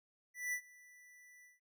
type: tone with ADSR envelope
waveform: square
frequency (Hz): 1975.5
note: B6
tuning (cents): 0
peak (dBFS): -35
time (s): 0.34-1.6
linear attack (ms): 190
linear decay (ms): 77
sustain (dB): -24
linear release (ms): 160
effects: none